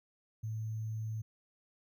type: tone with sample-and-hold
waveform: sine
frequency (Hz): 110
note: A2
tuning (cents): 0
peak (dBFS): -35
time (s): 0.43-1.22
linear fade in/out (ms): 10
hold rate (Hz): 6300
effects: none